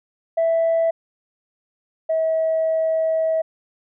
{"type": "tone pair in turn", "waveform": "sine", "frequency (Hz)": [659.3, 643.5], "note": ["E5", "E5"], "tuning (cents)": [0, -42], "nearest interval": "unison", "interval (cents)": 42, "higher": "first", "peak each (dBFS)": [-14, -16], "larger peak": "first", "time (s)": [[0.37, 0.91], [2.09, 3.42]], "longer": "second", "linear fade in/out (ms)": 10, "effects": ["tanh soft clip ceiling -13 dBFS"]}